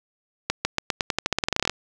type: accelerating click train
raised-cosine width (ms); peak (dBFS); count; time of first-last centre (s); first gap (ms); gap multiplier
0.2; -4; 19; 0.5-1.696; 150; 0.89
effects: none